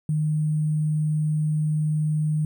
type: tone with sample-and-hold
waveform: sine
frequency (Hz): 153.5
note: D#3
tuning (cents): -23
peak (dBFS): -20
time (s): 0.09-2.45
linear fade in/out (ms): 2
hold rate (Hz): 8820
effects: none

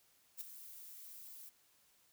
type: noise with ADSR envelope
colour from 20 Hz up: violet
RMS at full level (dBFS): -42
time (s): 0.37-1.5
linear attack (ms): 38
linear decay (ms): 11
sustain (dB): -11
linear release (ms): 19
effects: white hiss -71 dBFS RMS until 2.12 s

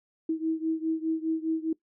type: beating tone pair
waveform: sine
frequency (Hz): 319.7 / 324.6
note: D#4 / E4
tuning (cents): +47 / -27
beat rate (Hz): 4.9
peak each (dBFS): -28 / -30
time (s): 0.29-1.73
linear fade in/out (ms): 5
effects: noise-tail reverb RT60 0.1 s tail -20 dB re dry

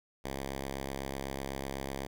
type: tone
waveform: 5% pulse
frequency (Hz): 68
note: C#2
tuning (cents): -33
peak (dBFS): -25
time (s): 0.24-2.07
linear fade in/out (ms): 10
effects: none

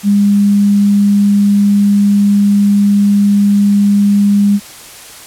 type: tone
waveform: sine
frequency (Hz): 202.7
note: G#3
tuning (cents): -42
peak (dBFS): -6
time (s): 0.03-4.6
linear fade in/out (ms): 50
effects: white hiss -33 dBFS RMS until 5.26 s + low-pass 12000 Hz 12 dB/octave

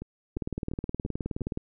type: two click trains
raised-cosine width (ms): 3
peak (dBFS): -18 / -24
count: 24 / 5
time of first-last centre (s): 0.37-1.574 / 0.02-1.409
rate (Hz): 19.1 / 2.88
effects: none

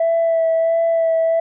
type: tone with vibrato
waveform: sine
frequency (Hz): 659.3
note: E5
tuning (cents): 0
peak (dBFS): -12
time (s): 0-1.4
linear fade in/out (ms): 5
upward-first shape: sine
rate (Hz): 1.5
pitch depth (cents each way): 17
effects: tanh soft clip ceiling -11 dBFS

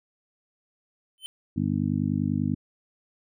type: tone with exponential growth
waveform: square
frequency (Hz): 3070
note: G7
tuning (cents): -37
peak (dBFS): -31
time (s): 1.18-1.26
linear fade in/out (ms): 0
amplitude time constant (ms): 17
type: harmonic tone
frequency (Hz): 50.1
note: G1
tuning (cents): +38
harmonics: 2 / 3 / 4 / 5 / 6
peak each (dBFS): -31 / -29 / -29 / -28 / -33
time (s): 1.56-2.55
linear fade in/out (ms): 10
effects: none

